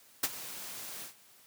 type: noise with ADSR envelope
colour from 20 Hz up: white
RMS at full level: -27 dBFS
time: 0.23-1.14 s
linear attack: 8 ms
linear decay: 38 ms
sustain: -16 dB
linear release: 110 ms
effects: white hiss -60 dBFS RMS until 1.46 s + high-pass 100 Hz 12 dB/octave